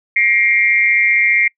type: tone with amplitude modulation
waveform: sine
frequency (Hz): 2124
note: C7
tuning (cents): +25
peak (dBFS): -6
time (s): 0.16-1.48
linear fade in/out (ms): 5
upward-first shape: sine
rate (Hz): 215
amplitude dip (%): 95
effects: noise-tail reverb RT60 0.1 s tail -26 dB re dry